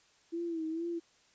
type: tone with vibrato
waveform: sine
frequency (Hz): 329.6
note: E4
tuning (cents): 0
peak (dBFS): -33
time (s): 0.32-1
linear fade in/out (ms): 20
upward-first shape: sine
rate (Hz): 2.2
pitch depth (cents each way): 68
effects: white hiss -66 dBFS RMS until 1.34 s + resampled to 16000 Hz